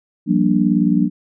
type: chord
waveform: sine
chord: G minor seventh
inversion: third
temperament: just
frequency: 176.4 / 196 / 235.2 / 294 Hz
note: F3 / G3 / Bb3 / D4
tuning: +18 / 0 / +16 / +2 cents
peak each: -18 dBFS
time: 0.26-1.1 s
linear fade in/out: 50 ms
effects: none